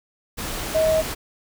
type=tone in noise; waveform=sine; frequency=634 Hz; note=D#5; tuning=32 cents sharp; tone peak=-16 dBFS; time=0.74-1.02 s; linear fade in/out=20 ms; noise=pink; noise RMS=-29 dBFS; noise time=0.37-1.15 s; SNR=+10 dB; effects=none